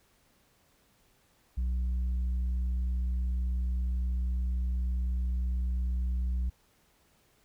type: tone with tanh clipping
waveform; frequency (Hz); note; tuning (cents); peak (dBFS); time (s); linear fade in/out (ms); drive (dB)
triangle; 61.74; B1; 0; -28; 1.57-6.5; 10; 8
effects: pink hiss -67 dBFS RMS until 7.44 s